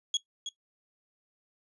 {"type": "tone with echo", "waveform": "35% pulse", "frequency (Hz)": 3322, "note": "G#7", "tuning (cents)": 0, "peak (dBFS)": -23, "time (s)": [0.14, 0.17], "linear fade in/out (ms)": 2, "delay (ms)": 320, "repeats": 1, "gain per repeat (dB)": -9, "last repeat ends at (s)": 0.49, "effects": ["noise-tail reverb RT60 0.1 s tail -17 dB re dry", "resampled to 24000 Hz"]}